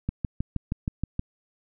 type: click train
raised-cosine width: 5 ms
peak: -14 dBFS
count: 8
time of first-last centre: 0.09-1.194 s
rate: 6.34 Hz
effects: none